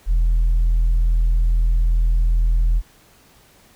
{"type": "tone", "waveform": "sine", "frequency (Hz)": 41.2, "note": "E1", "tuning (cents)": 0, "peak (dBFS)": -11, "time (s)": [0.06, 2.82], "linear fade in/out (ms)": 50, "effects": ["tanh soft clip ceiling -12 dBFS", "pink hiss -52 dBFS RMS until 3.75 s"]}